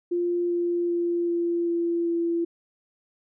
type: tone with pitch steps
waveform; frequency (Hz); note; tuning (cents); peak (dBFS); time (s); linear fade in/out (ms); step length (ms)
sine; 349.2 / 347 / 344.8 / 342.6 / 340.4 / 338.3; F4 / F4 / F4 / F4 / F4 / E4; 0 / -11 / -22 / -33 / -44 / +45; -22; 0.11-2.45; 10; 390
effects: none